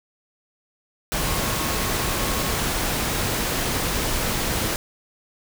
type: tone in noise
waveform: sine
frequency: 1092 Hz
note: C#6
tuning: 26 cents flat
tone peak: -35 dBFS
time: 1.19-2.55 s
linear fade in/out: 0 ms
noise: pink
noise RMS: -24 dBFS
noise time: 1.12-4.76 s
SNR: -14 dB
effects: none